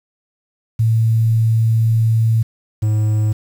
sine / triangle tone pair in turn, 112.7 / 107.5 Hz, A2 / A2, +42 / -40 cents, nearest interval minor second, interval 82 cents, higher first, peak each -11 dBFS, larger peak neither, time 0.79-2.43 / 2.82-3.33 s, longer first, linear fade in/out 10 ms, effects 7-bit

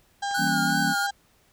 harmonic tone, 802 Hz, G5, 39 cents sharp, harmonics 1 / 2 / 4 / 5 / 6 / 7 / 8 / 9 / 10, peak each -27 / -33 / -39 / -41 / -43 / -44 / -45 / -46 / -47 dBFS, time 0.22-1.11 s, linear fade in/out 10 ms
clicks, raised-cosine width 0.5 ms, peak -30 dBFS, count 3, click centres 0.312 / 0.475 / 0.702 s
square tone with vibrato, 1461 Hz, F#6, 22 cents flat, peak -26 dBFS, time 0.34-1.07 s, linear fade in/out 10 ms, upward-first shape triangle, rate 2.7 Hz, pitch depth 69 cents each way
sine chord, E diminished seventh, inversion none, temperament equal with one note detuned, 164.81 / 196 / 235.4 / 277.2 Hz, E3 / G3 / Bb3 / Db4, 0 / 0 / +17 / 0 cents, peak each -30 dBFS, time 0.37-0.95 s, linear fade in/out 50 ms
effects pink hiss -62 dBFS RMS until 1.52 s

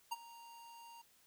square tone with ADSR envelope, 932.3 Hz, A#5, in tune, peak -36 dBFS, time 0.11-1.02 s, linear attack 13 ms, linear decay 29 ms, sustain -18 dB, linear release 10 ms, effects white hiss -69 dBFS RMS until 1.26 s

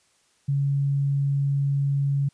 sine tone, 140 Hz, C#3, 18 cents sharp, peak -20 dBFS, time 0.48-2.29 s, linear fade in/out 10 ms, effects white hiss -64 dBFS RMS until 2.33 s + resampled to 22050 Hz

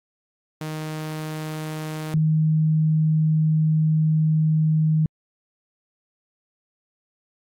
sawtooth / sine tone pair in turn, 155.56 / 156.55 Hz, D#3 / D#3, 0 / +11 cents, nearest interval unison, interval 11 cents, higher second, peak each -24 / -16 dBFS, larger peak second, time 0.61-2.14 / 2.14-5.06 s, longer second, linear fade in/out 2 ms, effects AAC 64 kbps

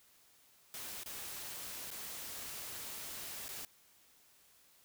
white noise with dropouts, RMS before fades -45 dBFS, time 0.74-3.65 s, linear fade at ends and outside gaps 1 ms, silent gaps 1.034-1.06 / 1.905-1.913 / 3.482-3.489 s, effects white hiss -66 dBFS RMS until 4.84 s

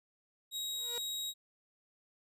sawtooth tone, 3806 Hz, A#7, 35 cents sharp, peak -33 dBFS, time 0.51-1.34 s, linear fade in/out 50 ms
sawtooth tone with exponential growth, 476.9 Hz, A#4, 39 cents sharp, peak -36 dBFS, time 0.68-0.98 s, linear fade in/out 0 ms, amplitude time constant 65 ms
effects resampled to 32000 Hz

